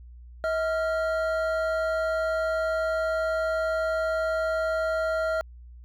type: tone pair together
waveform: triangle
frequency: 641 / 1386 Hz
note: E5 / F6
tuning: -49 / -14 cents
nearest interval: octave + minor second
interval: 1335 cents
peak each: -23 / -28 dBFS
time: 0.44-5.41 s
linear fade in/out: 0 ms
effects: added 60 Hz sine -43 dBFS peak until 5.84 s